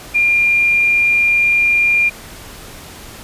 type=tone; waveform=sine; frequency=2400 Hz; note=D7; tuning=37 cents sharp; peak=-10 dBFS; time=0.14-2.1 s; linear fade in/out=20 ms; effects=pink hiss -35 dBFS RMS until 3.23 s + resampled to 32000 Hz